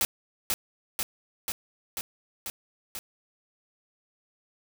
white noise with echo, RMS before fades -25 dBFS, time 0.01-0.05 s, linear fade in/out 0 ms, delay 490 ms, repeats 6, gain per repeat -2 dB, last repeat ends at 2.99 s, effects none

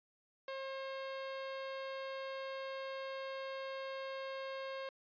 sawtooth tone, 536 Hz, C5, 42 cents sharp, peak -37 dBFS, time 0.48-4.89 s, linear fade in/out 2 ms, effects resampled to 11025 Hz

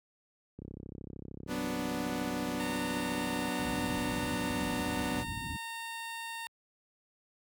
click train, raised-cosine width 3 ms, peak -30 dBFS, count 97, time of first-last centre 0.59-3.482 s, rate 33.2 Hz
sawtooth chord, B minor, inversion second, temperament equal, 185 / 246.9 / 293.7 Hz, F#3 / B3 / D4, 0 / 0 / 0 cents, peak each -36 / -32 / -33 dBFS, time 1.47-5.25 s, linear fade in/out 50 ms
15% pulse tone, 917 Hz, A#5, 29 cents flat, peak -32 dBFS, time 2.6-6.47 s, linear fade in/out 0 ms
pink low-pass noise, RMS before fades -39 dBFS, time 3.59-5.57 s, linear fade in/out 5 ms, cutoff 300 Hz, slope 48 dB/octave
effects high-pass 60 Hz 12 dB/octave

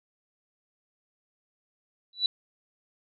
sine tone with exponential growth, 3951 Hz, B7, in tune, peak -17 dBFS, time 2.13-2.26 s, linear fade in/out 2 ms, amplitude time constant 27 ms, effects none

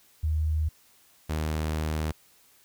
sine / sawtooth tone pair in turn, 77.78 / 77.78 Hz, D#2 / D#2, 0 / 0 cents, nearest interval unison, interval 0 cents, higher neither, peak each -23 dBFS, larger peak neither, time 0.23-0.69 / 1.29-2.12 s, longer second, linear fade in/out 10 ms, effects white hiss -60 dBFS RMS until 2.64 s

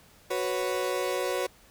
35% pulse chord, F# suspended fourth, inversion none, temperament equal, 370 / 493.9 / 554.4 Hz, F#4 / B4 / C#5, 0 / 0 / 0 cents, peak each -30 dBFS, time 0.3-1.47 s, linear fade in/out 10 ms, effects pink hiss -57 dBFS RMS until 1.7 s

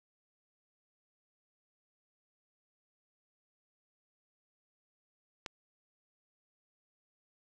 click, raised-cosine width 0.2 ms, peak -21 dBFS, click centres 5.462 s, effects none

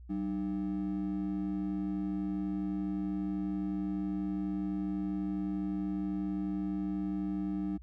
triangle ring-modulated tone, 246.9 Hz, B3, in tune, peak -26 dBFS, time 0.09-7.78 s, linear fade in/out 20 ms, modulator 56 Hz, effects tanh soft clip ceiling -22 dBFS + added 60 Hz sine -47 dBFS peak until 7.82 s

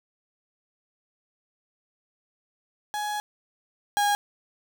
35% pulse tone pair in turn, 837 / 819.8 Hz, G#5 / G#5, +13 / -23 cents, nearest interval unison, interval 36 cents, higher first, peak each -26 / -19 dBFS, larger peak second, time 2.94-3.2 / 3.97-4.15 s, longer first, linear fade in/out 0 ms, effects none

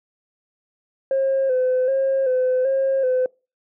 sine tone with vibrato, 523.3 Hz, C5, in tune, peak -15 dBFS, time 1.11-3.26 s, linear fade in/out 2 ms, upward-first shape square, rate 1.3 Hz, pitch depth 46 cents each way, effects noise-tail reverb RT60 0.3 s tail -26 dB re dry + tanh soft clip ceiling -14 dBFS

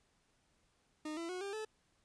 40% pulse tone with pitch steps, 306.9 / 334.7 / 365 / 398 / 434 Hz, D#4 / E4 / F#4 / G4 / A4, -24 / +26 / -24 / +26 / -24 cents, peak -39 dBFS, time 1.05-1.65 s, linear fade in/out 5 ms, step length 120 ms, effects pink hiss -75 dBFS RMS until 2.04 s + resampled to 22050 Hz

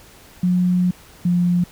sine tone pair in turn, 180 / 176.19 Hz, F#3 / F3, -47 / +16 cents, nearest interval unison, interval 37 cents, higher first, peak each -14 dBFS, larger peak neither, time 0.43-0.91 / 1.25-1.64 s, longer first, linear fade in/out 5 ms, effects pink hiss -46 dBFS RMS until 1.71 s

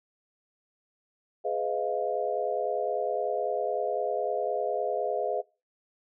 sine chord, F half-diminished seventh, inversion first, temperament just, 419.1 / 502.9 / 628.6 / 698.5 Hz, Ab4 / Cb5 / Eb5 / F5, +16 / +31 / +18 / 0 cents, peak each -32 dBFS, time 1.44-5.42 s, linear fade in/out 20 ms, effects noise-tail reverb RT60 0.3 s tail -23 dB re dry

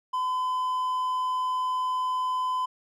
triangle tone, 1015 Hz, B5, 47 cents sharp, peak -23 dBFS, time 0.13-2.66 s, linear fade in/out 10 ms, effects none

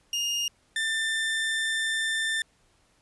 30% pulse tone pair in turn, 2835 / 1785.9 Hz, F7 / A6, +25 / +25 cents, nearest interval minor sixth, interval 800 cents, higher first, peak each -23 dBFS, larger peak neither, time 0.13-0.48 / 0.76-2.42 s, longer second, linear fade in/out 2 ms, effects pink hiss -65 dBFS RMS until 3.01 s + resampled to 24000 Hz

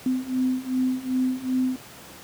sine beating tone pair, 255.2 / 257.8 Hz, C4 / C4, -43 / -26 cents, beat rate 2.6 Hz, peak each -26 / -24 dBFS, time 0.06-1.76 s, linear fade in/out 2 ms, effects pink hiss -44 dBFS RMS until 2.23 s + high-pass 100 Hz 12 dB/octave

